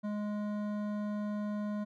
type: tone with hard clipping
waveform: triangle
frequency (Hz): 208.4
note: G#3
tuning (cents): +6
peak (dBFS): -35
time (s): 0.03-1.85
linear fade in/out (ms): 20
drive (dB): 16
effects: none